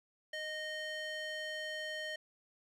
square tone with band-pass filter, 618 Hz, D#5, 12 cents flat, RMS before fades -41 dBFS, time 0.33-2.16 s, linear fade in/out 5 ms, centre 2400 Hz, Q 1.3, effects none

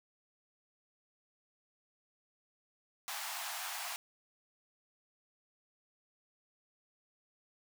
pink high-pass noise, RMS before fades -41 dBFS, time 3.08-3.96 s, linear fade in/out 0 ms, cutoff 670 Hz, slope 96 dB/octave, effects none

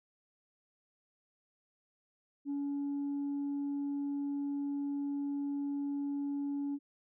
sine tone, 283.3 Hz, C#4, 38 cents sharp, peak -31 dBFS, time 2.45-6.79 s, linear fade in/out 50 ms, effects tanh soft clip ceiling -31 dBFS

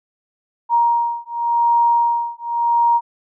sine beating tone pair, 940 / 940.89 Hz, A#5 / A#5, +14 / +16 cents, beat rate 0.89 Hz, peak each -17 dBFS, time 0.69-3.01 s, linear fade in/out 50 ms, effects none

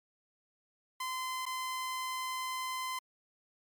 sawtooth tone with dropouts, 1030 Hz, C6, 28 cents flat, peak -31 dBFS, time 1-2.99 s, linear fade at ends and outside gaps 5 ms, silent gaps 1.455-1.463 s, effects MP3 96 kbps

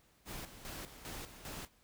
pink noise with tremolo, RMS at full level -45 dBFS, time 0.25-1.69 s, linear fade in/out 50 ms, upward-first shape square, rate 2.5 Hz, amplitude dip 65%, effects pink hiss -69 dBFS RMS until 1.83 s

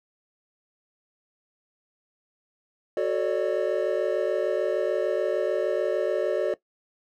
triangle chord, D major seventh, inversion first, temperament equal with one note detuned, 370 / 440 / 554.4 / 601.1 Hz, F#4 / A4 / C#5 / D5, 0 / 0 / 0 / +40 cents, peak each -26 dBFS, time 2.97-6.54 s, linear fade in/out 2 ms, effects noise-tail reverb RT60 0.1 s tail -18 dB re dry

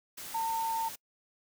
sine tone in noise, 905 Hz, A5, 48 cents sharp, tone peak -29 dBFS, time 0.34-0.89 s, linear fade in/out 10 ms, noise white, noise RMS -43 dBFS, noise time 0.17-0.96 s, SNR +11 dB, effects noise-tail reverb RT60 0.1 s tail -26 dB re dry

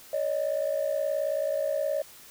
sine tone pair together, 563.5 / 622.3 Hz, C#5 / D#5, +28 / 0 cents, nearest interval major second, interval 172 cents, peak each -27 dBFS, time 0.13-2.02 s, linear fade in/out 5 ms, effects tanh soft clip ceiling -20 dBFS + white hiss -50 dBFS RMS until 2.3 s

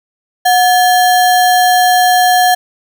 sine tone with sample-and-hold, 730 Hz, F#5, 24 cents flat, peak -6 dBFS, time 0.45-2.55 s, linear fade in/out 10 ms, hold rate 2450 Hz, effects none

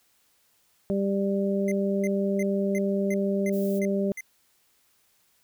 harmonic tone, 197.4 Hz, G3, 12 cents sharp, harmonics 1 / 2 / 3, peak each -25 / -28 / -30 dBFS, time 0.9-4.12 s, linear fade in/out 0 ms
square tone bursts, 2069 Hz, C7, 20 cents flat, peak -34 dBFS, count 8, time 1.68-4.208 s, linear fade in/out 2 ms, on 36 ms, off 320 ms
violet noise, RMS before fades -44 dBFS, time 3.52-3.8 s, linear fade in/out 20 ms
effects white hiss -66 dBFS RMS until 5.43 s

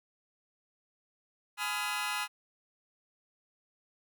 20% pulse chord, F half-diminished seventh, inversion first, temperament just, 838.1 / 1005.8 / 1257.2 / 1396.9 Hz, Ab5 / Cb6 / Eb6 / F6, +16 / +31 / +18 / 0 cents, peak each -33 dBFS, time 1.57-2.28 s, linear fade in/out 50 ms, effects none

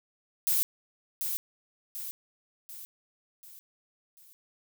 violet noise with echo, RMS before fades -26 dBFS, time 0.47-0.63 s, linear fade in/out 0 ms, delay 740 ms, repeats 5, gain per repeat -6 dB, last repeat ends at 4.33 s, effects none

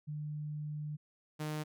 sine / sawtooth tone pair in turn, 150 / 152.89 Hz, D3 / D#3, +37 / -30 cents, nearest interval unison, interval 33 cents, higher second, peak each -37 / -32 dBFS, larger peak second, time 0.07-0.97 / 1.39-1.64 s, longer first, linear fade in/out 20 ms, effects none

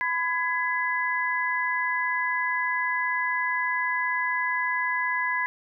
sine tone cluster, 1003 / 1672 / 2009 Hz, B5 / G#6 / B6, +26 / +11 / +29 cents, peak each -28 dBFS, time 0.01-5.46 s, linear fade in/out 0 ms, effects none

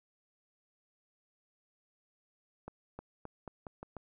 accelerating click train, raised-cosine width 1 ms, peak -29 dBFS, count 7, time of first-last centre 2.68-3.967 s, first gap 310 ms, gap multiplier 0.85, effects none

